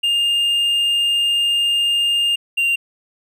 triangle tone pair in turn, 2814 / 2777 Hz, F7 / F7, +12 / -10 cents, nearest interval unison, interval 22 cents, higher first, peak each -13 dBFS, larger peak neither, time 0.03-2.36 / 2.57-2.76 s, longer first, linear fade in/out 10 ms, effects none

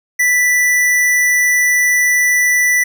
square tone, 1975.5 Hz, B6, in tune, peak -11 dBFS, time 0.19-2.84 s, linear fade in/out 10 ms, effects none

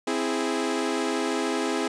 sawtooth chord, C augmented, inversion none, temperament equal, 261.6 / 329.6 / 415.3 Hz, C4 / E4 / G#4, 0 / 0 / 0 cents, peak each -25 dBFS, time 0.07-1.88 s, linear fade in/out 5 ms, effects resampled to 22050 Hz

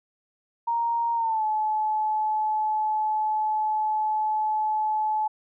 sine tone with pitch glide, 933 to 860.5 Hz, A#5 to A5, +1 to -39 cents, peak -22 dBFS, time 0.67-5.28 s, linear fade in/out 10 ms, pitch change -140 cents, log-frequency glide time 1.15-1.44 s, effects none

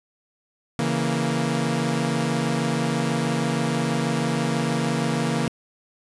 sawtooth chord, A# diminished, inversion first, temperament equal, 138.59 / 164.81 / 233.1 Hz, C#3 / E3 / A#3, 0 / 0 / 0 cents, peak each -23 / -22 / -21 dBFS, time 0.79-5.48 s, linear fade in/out 0 ms, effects resampled to 24000 Hz

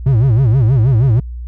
triangle tone with vibrato, 121.9 Hz, B2, 22 cents flat, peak -6 dBFS, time 0.06-1.2 s, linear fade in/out 5 ms, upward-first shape sine, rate 6.3 Hz, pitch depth 230 cents each way, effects added 60 Hz sine -23 dBFS peak until 1.47 s

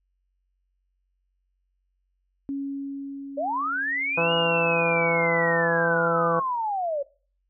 sine tone with exponential decay, 277.2 Hz, C#4, in tune, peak -26 dBFS, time 2.49-6.59 s, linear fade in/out 0 ms, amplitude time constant 890 ms
sine linear two-way sweep, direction up then down, 542 to 2889 to 542 Hz, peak -24 dBFS, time 3.37-7.03 s, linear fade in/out 10 ms, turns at 4.34 s
harmonic tone, 167.6 Hz, E3, 29 cents sharp, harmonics 1 / 2 / 3 / 4 / 5 / 6 / 7 / 8 / 9, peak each -30 / -34 / -24 / -30 / -32 / -31 / -37 / -35 / -35 dBFS, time 4.17-6.4 s, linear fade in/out 10 ms
effects noise-tail reverb RT60 0.4 s tail -21 dB re dry + added 46 Hz sine -70 dBFS peak until 7.49 s

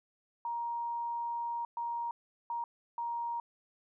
sine tone bursts at uneven times, 940 Hz, A#5, 14 cents sharp, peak -33 dBFS, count 4, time 0.45-1.65 / 1.77-2.11 / 2.5-2.64 / 2.98-3.4 s, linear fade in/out 2 ms, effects none

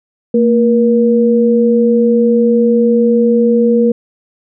sine tone pair together, 228.4 / 476.6 Hz, A#3 / A#4, -35 / +38 cents, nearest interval octave + minor second, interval 1273 cents, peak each -10 dBFS, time 0.34-3.92 s, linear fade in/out 5 ms, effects none

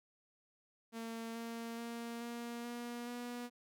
sawtooth tone with pitch steps, 228 / 230.8 / 233.6 / 236.4 / 239.3 / 242.3 Hz, A#3 / A#3 / A#3 / A#3 / A#3 / B3, -38 / -17 / +4 / +24 / +46 / -33 cents, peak -38 dBFS, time 0.92-3.5 s, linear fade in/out 50 ms, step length 430 ms, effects none

